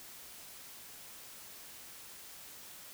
silence, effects white hiss -51 dBFS RMS until 2.93 s

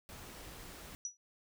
pink noise, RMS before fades -50 dBFS, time 0.09-0.95 s, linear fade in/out 0 ms
sine tone with exponential decay, 5870 Hz, F#8, 15 cents flat, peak -33 dBFS, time 1.05-1.17 s, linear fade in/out 1 ms, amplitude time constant 25 ms
effects none

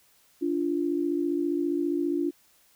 sine tone pair together, 290.4 / 345.3 Hz, D4 / F4, -19 / -20 cents, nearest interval minor third, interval 299 cents, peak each -27 dBFS, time 0.41-2.31 s, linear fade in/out 20 ms, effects white hiss -62 dBFS RMS until 2.75 s

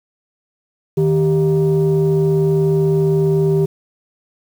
sine tone pair together, 155.56 / 392 Hz, D#3 / G4, 0 / 0 cents, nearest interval octave + major third, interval 1600 cents, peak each -13 dBFS, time 0.97-3.66 s, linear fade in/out 10 ms, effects tanh soft clip ceiling -8 dBFS + 7-bit

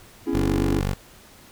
triangle chord, C# minor seventh, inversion third, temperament just, 249.5 / 277.2 / 332.6 / 415.8 Hz, B3 / C#4 / E4 / G#4, +18 / 0 / +16 / +2 cents, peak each -29 / -24 / -24 / -29 dBFS, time 0.26-0.81 s, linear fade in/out 20 ms
15% pulse tone, 48.18 Hz, G1, 29 cents flat, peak -16 dBFS, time 0.33-0.94 s, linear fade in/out 10 ms
effects pink hiss -49 dBFS RMS until 1.51 s

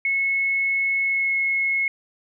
sine tone with pitch glide, 2190 to 2176 Hz, C#7 to C#7, -22 to -33 cents, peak -19 dBFS, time 0.05-1.88 s, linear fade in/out 2 ms, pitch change -11 cents, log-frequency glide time 1.02-1.35 s, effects none

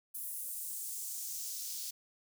white noise with high-pass filter sweep, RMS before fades -41 dBFS, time 0.14-1.91 s, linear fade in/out 10 ms, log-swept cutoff 11000 to 4900 Hz, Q 1.5, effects none

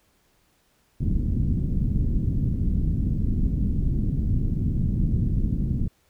pink low-pass noise, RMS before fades -23 dBFS, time 1-5.88 s, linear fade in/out 10 ms, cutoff 240 Hz, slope 24 dB/octave, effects pink hiss -65 dBFS RMS until 6.09 s

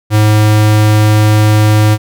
square tone, 106.7 Hz, G#2, 47 cents sharp, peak -6 dBFS, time 0.1-1.98 s, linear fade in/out 50 ms, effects none

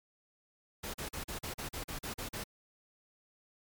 pink noise bursts, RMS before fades -40 dBFS, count 11, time 0.83-2.44 s, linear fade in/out 10 ms, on 110 ms, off 40 ms, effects MP3 96 kbps

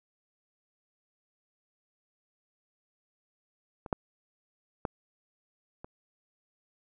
clicks, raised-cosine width 1 ms, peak -27 / -13 / -16 / -28 dBFS, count 4, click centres 3.862 / 3.928 / 4.852 / 5.845 s, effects none

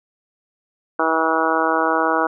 harmonic tone, 161.3 Hz, E3, 37 cents flat, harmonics 2 / 3 / 4 / 5 / 6 / 7 / 8 / 9, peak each -24 / -24 / -24 / -24 / -24 / -24 / -24 / -24 dBFS, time 0.99-2.27 s, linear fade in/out 5 ms, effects none

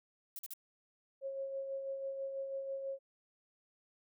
violet noise bursts, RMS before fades -44 dBFS, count 3, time 0.36-0.536 s, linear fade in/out 2 ms, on 30 ms, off 43 ms
sine tone with tremolo, 543 Hz, C#5, 36 cents flat, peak -36 dBFS, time 1.21-2.99 s, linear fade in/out 50 ms, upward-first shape sine, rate 6.1 Hz, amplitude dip 40%
effects none

